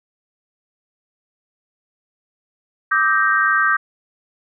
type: chord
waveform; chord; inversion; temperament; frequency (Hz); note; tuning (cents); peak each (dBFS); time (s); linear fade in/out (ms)
sine; Eb major seventh; third; equal with one note detuned; 1174.7 / 1276.5 / 1568 / 1864.7; D6 / Eb6 / G6 / Bb6; 0 / +44 / 0 / 0; -20 / -21 / -16 / -22; 2.91-3.77; 10
effects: none